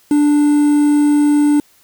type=tone with quantisation; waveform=triangle; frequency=293.7 Hz; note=D4; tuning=in tune; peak=-7 dBFS; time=0.11-1.6 s; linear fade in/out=2 ms; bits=5; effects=white hiss -52 dBFS RMS until 1.83 s